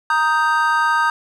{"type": "chord", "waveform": "triangle", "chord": "Eb major", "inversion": "second", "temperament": "equal", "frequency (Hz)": [932.3, 1244.5, 1568], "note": ["Bb5", "Eb6", "G6"], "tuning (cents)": [0, 0, 0], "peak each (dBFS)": -17, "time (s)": [0.1, 1.1], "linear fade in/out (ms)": 2, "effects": []}